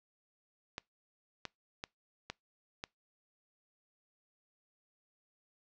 clicks, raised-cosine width 0.2 ms, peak -21 dBFS, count 5, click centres 0.781 / 1.453 / 1.839 / 2.3 / 2.839 s, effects noise-tail reverb RT60 0.2 s tail -26 dB re dry + low-pass 6000 Hz 12 dB/octave

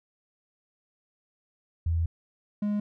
sine / triangle tone pair in turn, 83 / 207.2 Hz, E2 / G#3, +12 / -4 cents, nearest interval octave + major third, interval 1584 cents, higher second, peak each -23 dBFS, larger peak neither, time 1.86-2.06 / 2.62-2.8 s, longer first, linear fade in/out 5 ms, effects none

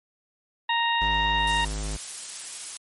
harmonic tone, 932 Hz, A#5, 1 cent flat, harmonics 1 / 2 / 3 / 4, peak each -24 / -27 / -29 / -30 dBFS, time 0.69-1.65 s, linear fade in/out 5 ms
square tone, 52 Hz, G#1, 3 cents sharp, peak -29 dBFS, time 1.01-1.97 s, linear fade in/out 10 ms
blue noise, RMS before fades -33 dBFS, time 1.47-2.77 s, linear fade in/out 2 ms
effects MP3 48 kbps

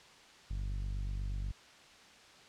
sawtooth tone with low-pass filter, 48.26 Hz, G1, 26 cents flat, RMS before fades -37 dBFS, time 0.5-1.52 s, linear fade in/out 10 ms, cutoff 120 Hz, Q 0.65, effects white hiss -57 dBFS RMS until 2.48 s + low-pass 5000 Hz 12 dB/octave

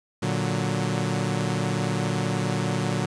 sawtooth chord, Bb augmented, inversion none, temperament equal, 116.54 / 146.83 / 185 Hz, Bb2 / D3 / F#3, 0 / 0 / 0 cents, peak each -24 dBFS, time 0.22-3.06 s, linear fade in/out 10 ms, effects resampled to 22050 Hz + 8-bit

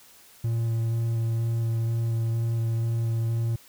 triangle tone with vibrato, 114.7 Hz, A#2, 28 cents flat, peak -21 dBFS, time 0.44-3.56 s, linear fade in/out 5 ms, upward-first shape square, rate 2.1 Hz, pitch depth 9 cents each way, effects white hiss -53 dBFS RMS until 3.68 s

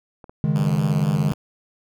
clicks, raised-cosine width 1 ms, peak -27 dBFS, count 2, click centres 0.242 / 0.295 s
triangle chord, C# suspended second, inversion none, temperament equal, 138.59 / 155.56 / 207.7 Hz, C#3 / D#3 / G#3, 0 / 0 / 0 cents, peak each -21 / -18 / -22 dBFS, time 0.44-1.32 s, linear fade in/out 0 ms
5% pulse tone with vibrato, 94 Hz, F#2, 28 cents sharp, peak -20 dBFS, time 0.55-1.34 s, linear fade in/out 10 ms, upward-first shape square, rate 4.1 Hz, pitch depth 78 cents each way
effects none

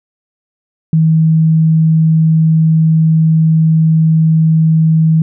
sine tone, 160 Hz, D#3, 49 cents sharp, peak -6 dBFS, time 0.93-5.22 s, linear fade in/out 2 ms, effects none

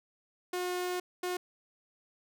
sawtooth tone bursts at uneven times, 360.3 Hz, F#4, 46 cents flat, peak -28 dBFS, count 2, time 0.53-1 / 1.23-1.37 s, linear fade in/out 5 ms, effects none

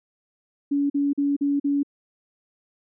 sine tone bursts, 283.7 Hz, C#4, 40 cents sharp, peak -19 dBFS, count 5, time 0.71-1.832 s, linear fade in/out 10 ms, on 190 ms, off 43 ms, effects none

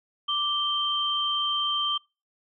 sine tone pair together, 1174.7 / 3136 Hz, D6 / G7, 0 / 0 cents, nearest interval octave + perfect fourth, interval 1700 cents, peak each -29 / -25 dBFS, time 0.28-1.98 s, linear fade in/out 10 ms, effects noise-tail reverb RT60 0.3 s tail -26 dB re dry

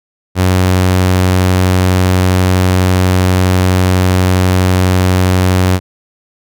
sawtooth tone, 92.2 Hz, F#2, 6 cents flat, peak -4 dBFS, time 0.35-5.8 s, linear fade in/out 50 ms, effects none

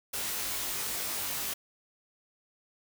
white noise with comb filter, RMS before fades -34 dBFS, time 0.13-1.54 s, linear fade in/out 10 ms, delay 20 ms, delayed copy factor +1, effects none

